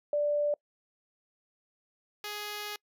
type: tone pair in turn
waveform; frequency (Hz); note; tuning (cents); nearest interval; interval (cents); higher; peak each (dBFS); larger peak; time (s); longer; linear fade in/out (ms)
sine / 5% pulse; 587.3 / 416.7; D5 / G#4; 0 / +6; tritone; 594; first; -25; neither; 0.13-0.54 / 2.24-2.76; second; 2
effects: noise-tail reverb RT60 0.1 s tail -26 dB re dry